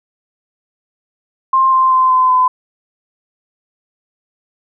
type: tone with pitch steps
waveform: sine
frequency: 1056 / 1045.7 / 1035.5 / 1025.3 / 1015.3 Hz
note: C6 / C6 / C6 / C6 / B5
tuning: +16 / -1 / -18 / -35 / +48 cents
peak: -8 dBFS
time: 1.53-2.48 s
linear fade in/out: 5 ms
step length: 190 ms
effects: none